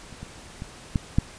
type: clicks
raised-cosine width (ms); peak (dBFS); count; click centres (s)
5; -30 / -24 / -21 / -9 / -6; 5; 0.127 / 0.23 / 0.621 / 0.958 / 1.185
effects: pink hiss -45 dBFS RMS until 1.38 s + resampled to 22050 Hz